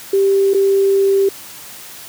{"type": "tone with dropouts", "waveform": "sine", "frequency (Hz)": 392, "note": "G4", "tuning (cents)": 0, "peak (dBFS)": -10, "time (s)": [0.13, 1.29], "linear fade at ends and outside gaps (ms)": 5, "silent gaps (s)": [0.536, 0.545], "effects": ["white hiss -35 dBFS RMS until 2.08 s", "high-pass 60 Hz 12 dB/octave"]}